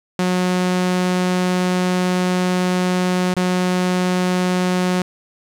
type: tone with dropouts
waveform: sawtooth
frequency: 181.8 Hz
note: F#3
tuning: 30 cents flat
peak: -12 dBFS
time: 0.19-5.02 s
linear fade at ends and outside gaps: 2 ms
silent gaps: 3.34-3.366 s
effects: low-pass 9000 Hz 12 dB/octave + 8-bit